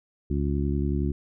harmonic tone, 70.9 Hz, C#2, 40 cents sharp, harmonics 1 / 2 / 3 / 4 / 5, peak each -26 / -29 / -31 / -32 / -33 dBFS, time 0.3-1.12 s, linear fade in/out 5 ms, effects none

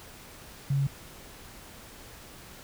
sine tone, 138.59 Hz, C#3, in tune, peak -23 dBFS, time 0.7-0.87 s, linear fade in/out 5 ms, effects pink hiss -48 dBFS RMS until 2.63 s

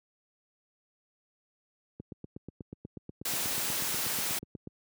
click train, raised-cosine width 3 ms, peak -27 dBFS, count 23, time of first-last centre 2-4.673 s, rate 8.23 Hz
white noise, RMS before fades -32 dBFS, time 3.25-4.39 s, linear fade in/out 5 ms
effects high-pass 100 Hz 12 dB/octave

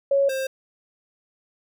sine / square tone pair in turn, 554.4 / 530.4 Hz, C#5 / C5, 0 / +23 cents, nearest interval minor second, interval 77 cents, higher first, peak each -16 / -25 dBFS, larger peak first, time 0.11-0.29 / 0.29-0.47 s, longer neither, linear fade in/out 5 ms, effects none

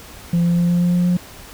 sine tone with pitch steps, 171.4 / 172.49 / 173.59 / 174.7 / 175.81 / 176.93 / 178.06 Hz, F3 / F3 / F3 / F3 / F3 / F3 / F3, -32 / -21 / -10 / +1 / +12 / +23 / +34 cents, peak -11 dBFS, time 0.33-1.17 s, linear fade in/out 5 ms, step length 120 ms, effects tanh soft clip ceiling -12 dBFS + pink hiss -39 dBFS RMS until 1.53 s

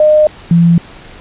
sine tone pair in turn, 610 / 169.75 Hz, D#5 / F3, -34 / -49 cents, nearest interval octave + minor seventh, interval 2215 cents, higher first, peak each -4 dBFS, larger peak neither, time 0-0.27 / 0.51-0.78 s, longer neither, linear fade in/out 2 ms, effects pink hiss -35 dBFS RMS until 1.2 s + resampled to 8000 Hz

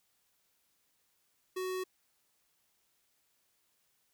square tone, 371.5 Hz, F#4, 7 cents sharp, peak -35 dBFS, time 1.56-1.84 s, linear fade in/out 10 ms, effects white hiss -75 dBFS RMS until 4.13 s

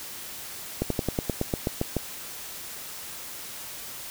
slowing click train, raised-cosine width 2 ms, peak -11 dBFS, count 11, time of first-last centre 0.82-1.967 s, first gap 83 ms, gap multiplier 1.07, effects white hiss -39 dBFS RMS until 4.1 s

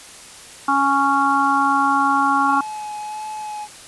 harmonic tone, 277.2 Hz, C#4, in tune, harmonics 1 / 3 / 4 / 5, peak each -23 / -19 / -18 / -21 dBFS, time 0.68-2.61 s, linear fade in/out 5 ms
triangle tone with vibrato, 850 Hz, G#5, 40 cents sharp, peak -25 dBFS, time 2.45-3.68 s, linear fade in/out 50 ms, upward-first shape sine, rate 1.5 Hz, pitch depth 17 cents each way
effects white hiss -40 dBFS RMS until 3.87 s + resampled to 24000 Hz

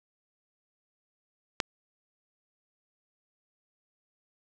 click, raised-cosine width 0.2 ms, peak -8 dBFS, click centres 1.602 s, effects none

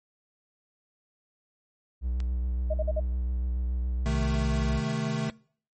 triangle tone with vibrato, 61.74 Hz, B1, in tune, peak -24 dBFS, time 2.01-4.82 s, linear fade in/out 50 ms, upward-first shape triangle, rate 7.1 Hz, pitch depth 41 cents each way
click, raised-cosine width 0.2 ms, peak -26 dBFS, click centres 2.203 s
sine tone bursts, 622.3 Hz, D#5, in tune, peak -26 dBFS, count 4, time 2.7-3.001 s, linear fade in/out 10 ms, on 40 ms, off 47 ms
square chord, A diminished, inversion first, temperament equal, 130.81 / 155.56 / 220 Hz, C3 / Eb3 / A3, 0 / 0 / 0 cents, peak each -33 / -32 / -32 dBFS, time 4.06-5.3 s, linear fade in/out 0 ms
effects noise-tail reverb RT60 0.5 s tail -23 dB re dry + MP3 32 kbps

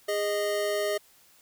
square tone pair together, 410.8 / 621 Hz, G#4 / D#5, -19 / -3 cents, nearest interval perfect fifth, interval 716 cents, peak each -30 / -29 dBFS, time 0.08-0.98 s, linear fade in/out 10 ms, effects white hiss -59 dBFS RMS until 1.41 s

